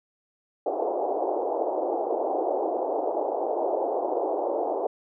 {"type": "band-pass noise", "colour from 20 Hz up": "white", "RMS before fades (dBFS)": -27, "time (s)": [0.66, 4.87], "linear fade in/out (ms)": 5, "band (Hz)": [330, 810], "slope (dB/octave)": 48, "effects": []}